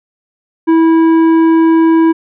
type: tone with tanh clipping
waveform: sine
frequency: 326.4 Hz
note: E4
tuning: 17 cents flat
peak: -7 dBFS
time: 0.67-2.13 s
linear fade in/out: 20 ms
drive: 10 dB
effects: none